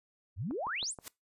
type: exponential sweep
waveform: sine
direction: up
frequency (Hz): 76.4 to 10830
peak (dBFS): -33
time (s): 0.36-0.95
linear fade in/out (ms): 50
type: click train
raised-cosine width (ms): 1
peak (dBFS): -31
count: 4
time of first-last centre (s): 0.51-0.988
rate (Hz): 6.28
type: noise with exponential growth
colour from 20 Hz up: white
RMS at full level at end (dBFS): -39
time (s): 0.99-1.08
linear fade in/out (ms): 1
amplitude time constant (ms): 18
effects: noise-tail reverb RT60 0.2 s tail -22 dB re dry + resampled to 32000 Hz